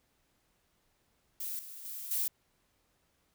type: noise with level steps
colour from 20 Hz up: violet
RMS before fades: -38 / -47 / -42 / -32 dBFS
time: 1.4-2.28 s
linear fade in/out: 5 ms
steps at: 1.59 / 1.85 / 2.11 s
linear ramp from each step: 2 ms
effects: pink hiss -74 dBFS RMS until 3.34 s